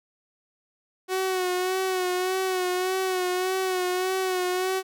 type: tone with vibrato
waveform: sawtooth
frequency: 370 Hz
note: F#4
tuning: in tune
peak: -20 dBFS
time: 1.08-4.83 s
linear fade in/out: 50 ms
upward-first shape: sine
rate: 1.7 Hz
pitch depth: 40 cents each way
effects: none